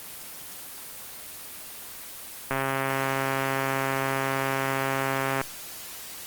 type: click train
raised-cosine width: 0.5 ms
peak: -11 dBFS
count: 393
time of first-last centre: 2.51-5.414 s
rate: 135 Hz
effects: white hiss -40 dBFS RMS until 6.26 s + Opus 24 kbps